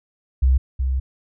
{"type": "tone pair in turn", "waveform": "sine", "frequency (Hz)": [65, 65.35], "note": ["C2", "C2"], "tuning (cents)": [-11, -1], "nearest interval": "unison", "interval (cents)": 10, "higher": "second", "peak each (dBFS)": [-12, -18], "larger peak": "first", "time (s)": [[0.42, 0.58], [0.79, 1]], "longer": "second", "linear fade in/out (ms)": 10, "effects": []}